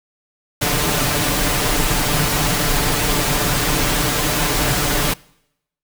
pink noise with comb filter, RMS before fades -18 dBFS, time 0.61-5.14 s, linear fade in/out 10 ms, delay 6.8 ms, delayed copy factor +0.65, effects noise-tail reverb RT60 0.8 s tail -24 dB re dry

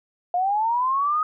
sine linear sweep, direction up, 698.5 to 1263 Hz, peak -19 dBFS, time 0.34-1.23 s, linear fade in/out 2 ms, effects none

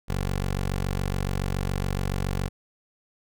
15% pulse tone, 47.11 Hz, F#1, 32 cents sharp, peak -19 dBFS, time 0.08-2.49 s, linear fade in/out 20 ms, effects none

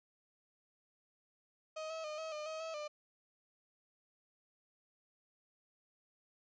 35% pulse tone with pitch steps, 628 / 644 / 610 / 639 / 605 / 633 / 647 / 598 Hz, D#5 / E5 / D#5 / D#5 / D#5 / D#5 / E5 / D5, +16 / -41 / -34 / +46 / -49 / +30 / -32 / +31 cents, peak -39 dBFS, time 1.76-2.88 s, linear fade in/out 10 ms, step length 140 ms, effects resampled to 16000 Hz

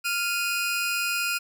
sawtooth tone pair together, 1396.9 / 2489 Hz, F6 / D#7, 0 / 0 cents, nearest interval minor seventh, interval 1000 cents, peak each -24 / -24 dBFS, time 0.04-1.39 s, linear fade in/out 20 ms, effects none

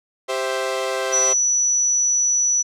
sawtooth chord, C major, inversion second, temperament equal, 392 / 523.3 / 659.3 Hz, G4 / C5 / E5, 0 / 0 / 0 cents, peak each -23 / -20 / -24 dBFS, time 0.28-1.34 s, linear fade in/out 20 ms
sine tone, 5920 Hz, F#8, in tune, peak -15 dBFS, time 1.12-2.63 s, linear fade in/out 20 ms
effects low-pass 9000 Hz 12 dB/octave

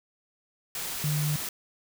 sine tone in noise, 150 Hz, D3, 37 cents sharp, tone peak -25 dBFS, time 1.04-1.36 s, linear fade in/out 2 ms, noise white, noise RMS -34 dBFS, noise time 0.75-1.49 s, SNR +6 dB, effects none

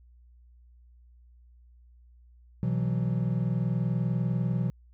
triangle chord, B suspended fourth, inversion none, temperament equal with one note detuned, 124.98 / 164.81 / 185 Hz, B2 / E3 / F#3, +21 / 0 / 0 cents, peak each -26 / -28 / -29 dBFS, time 2.63-4.7 s, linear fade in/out 0 ms, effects added 60 Hz sine -53 dBFS peak until 4.93 s

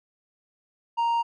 square tone with low-pass filter, 932.3 Hz, A#5, in tune, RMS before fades -24 dBFS, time 0.97-1.23 s, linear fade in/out 20 ms, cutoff 1900 Hz, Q 0.5, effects none

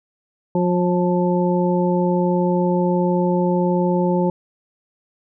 harmonic tone with a mistuned harmonic, 178.7 Hz, F3, 40 cents sharp, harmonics 1 / 2 / 3 / 5, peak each -18 / -21 / -23 / -25 dBFS, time 0.55-4.3 s, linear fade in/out 2 ms, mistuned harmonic 5, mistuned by -28 cents, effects none

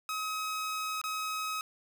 sawtooth tone with dropouts, 1272 Hz, D#6, 38 cents sharp, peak -29 dBFS, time 0.09-1.61 s, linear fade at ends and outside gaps 1 ms, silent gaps 1.015-1.039 s, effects none

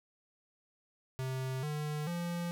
square tone with pitch steps, 130.81 / 150.26 / 172.6 Hz, C3 / D3 / F3, 0 / +40 / -20 cents, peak -35 dBFS, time 1.19-2.51 s, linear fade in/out 0 ms, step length 440 ms, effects none

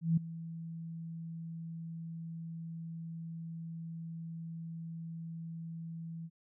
sine tone with ADSR envelope, 164.8 Hz, E3, in tune, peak -23 dBFS, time 0.01-6.3 s, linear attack 160 ms, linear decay 8 ms, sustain -17 dB, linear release 49 ms, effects none

